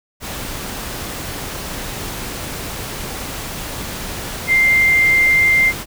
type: tone in noise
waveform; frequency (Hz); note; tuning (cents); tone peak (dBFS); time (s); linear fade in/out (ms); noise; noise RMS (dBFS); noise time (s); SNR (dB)
sine; 2096; C7; +2; -10; 4.47-5.73; 50; pink; -27; 0.2-5.86; +14
effects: none